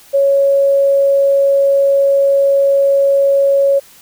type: tone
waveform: sine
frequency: 554.4 Hz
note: C#5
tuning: in tune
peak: -8 dBFS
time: 0.13-3.8 s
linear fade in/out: 20 ms
effects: white hiss -43 dBFS RMS until 4.01 s